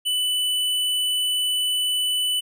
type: tone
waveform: square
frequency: 2986 Hz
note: F#7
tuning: 15 cents sharp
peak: -21 dBFS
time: 0.05-2.41 s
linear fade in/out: 20 ms
effects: none

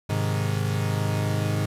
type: chord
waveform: 40% pulse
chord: Ab major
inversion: none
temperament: equal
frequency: 103.83 / 130.81 / 155.56 Hz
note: Ab2 / C3 / Eb3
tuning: 0 / 0 / 0 cents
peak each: -24 / -29 / -28 dBFS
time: 0.09-1.66 s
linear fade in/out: 10 ms
effects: resampled to 32000 Hz + 10-bit

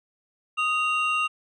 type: tone pair together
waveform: triangle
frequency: 1244.5 / 2767 Hz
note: D#6 / F7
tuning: 0 / -17 cents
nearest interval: octave + major second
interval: 1383 cents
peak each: -23 / -23 dBFS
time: 0.57-1.28 s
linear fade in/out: 20 ms
effects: resampled to 22050 Hz

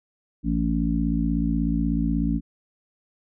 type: harmonic tone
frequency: 56.4 Hz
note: A1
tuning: 44 cents sharp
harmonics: 1 / 3 / 4 / 5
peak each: -26 / -26 / -26 / -26 dBFS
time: 0.43-2.41 s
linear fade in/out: 50 ms
effects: none

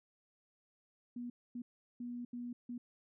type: tone bursts at uneven times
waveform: sine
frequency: 242.3 Hz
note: B3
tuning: 33 cents flat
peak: -40 dBFS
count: 5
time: 1.16-1.3 / 1.55-1.62 / 2-2.25 / 2.33-2.53 / 2.69-2.78 s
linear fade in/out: 5 ms
effects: none

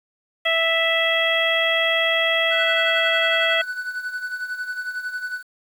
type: harmonic tone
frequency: 658 Hz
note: E5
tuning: 3 cents flat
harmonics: 1 / 2 / 3 / 4 / 5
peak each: -23 / -29 / -21 / -26 / -23 dBFS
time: 0.45-3.62 s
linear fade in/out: 10 ms
type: tone with tremolo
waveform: triangle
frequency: 1490 Hz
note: F#6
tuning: 12 cents sharp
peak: -21 dBFS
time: 2.5-5.43 s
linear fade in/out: 50 ms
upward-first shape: triangle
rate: 11 Hz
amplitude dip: 75%
effects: 8-bit

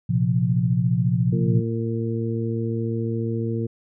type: chord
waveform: sine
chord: Bb suspended second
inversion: none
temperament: equal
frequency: 116.54 / 130.81 / 174.61 Hz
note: Bb2 / C3 / F3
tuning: 0 / 0 / 0 cents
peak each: -22 dBFS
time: 0.09-1.61 s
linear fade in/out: 10 ms
type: harmonic tone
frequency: 114.3 Hz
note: A#2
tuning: 34 cents flat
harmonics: 1 / 2 / 3 / 4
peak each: -25 / -28 / -30 / -31 dBFS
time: 1.32-3.67 s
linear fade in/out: 10 ms
effects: none

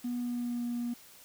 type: tone with pitch glide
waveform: triangle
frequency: 243.6 to 239.6 Hz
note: B3 to A#3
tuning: -24 to +48 cents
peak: -28 dBFS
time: 0.04-0.94 s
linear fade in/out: 10 ms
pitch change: -28 cents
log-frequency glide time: 0.18-0.65 s
effects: tanh soft clip ceiling -28 dBFS + white hiss -55 dBFS RMS until 1.24 s

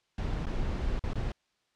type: noise with dropouts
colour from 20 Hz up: brown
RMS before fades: -31 dBFS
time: 0.18-1.32 s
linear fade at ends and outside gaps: 2 ms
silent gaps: 0.457-0.467 / 0.994-1.038 / 1.134-1.155 s
effects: white hiss -74 dBFS RMS until 1.75 s + low-pass 5000 Hz 12 dB/octave

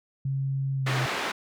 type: tone with pitch glide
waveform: sine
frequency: 135.9 to 129.99 Hz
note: C#3 to C3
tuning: -34 to -11 cents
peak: -25 dBFS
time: 0.25-1.06 s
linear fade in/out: 5 ms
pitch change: -77 cents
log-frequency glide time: 0.75-0.92 s
type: band-pass noise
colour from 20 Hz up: white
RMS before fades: -30 dBFS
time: 0.86-1.32 s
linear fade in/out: 10 ms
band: 220 to 2300 Hz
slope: 12 dB/octave
effects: none

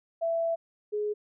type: tone pair in turn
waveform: sine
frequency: 665 / 418.9 Hz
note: E5 / G#4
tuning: +15 / +15 cents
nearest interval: minor sixth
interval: 800 cents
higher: first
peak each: -25 / -27 dBFS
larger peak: first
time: 0.21-0.56 / 0.92-1.14 s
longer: first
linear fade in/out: 20 ms
effects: none

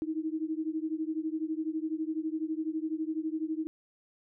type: beating tone pair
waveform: sine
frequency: 311.1 / 323.1 Hz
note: D#4 / E4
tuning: 0 / -35 cents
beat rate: 12 Hz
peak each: -33 / -34 dBFS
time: 0.02-3.67 s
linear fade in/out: 0 ms
effects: none

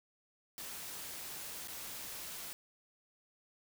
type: noise with dropouts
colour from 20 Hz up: white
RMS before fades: -45 dBFS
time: 0.58-2.53 s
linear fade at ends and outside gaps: 0 ms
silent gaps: 1.674-1.682 s
effects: none

